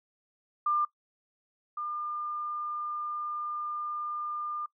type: tone pair in turn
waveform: sine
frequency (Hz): 1197 / 1203.1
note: D6 / D6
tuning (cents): +33 / +41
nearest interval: unison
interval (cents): 8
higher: second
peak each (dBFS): -24 / -32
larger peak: first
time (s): 0.66-0.85 / 1.77-4.66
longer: second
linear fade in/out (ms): 5
effects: noise-tail reverb RT60 0.1 s tail -22 dB re dry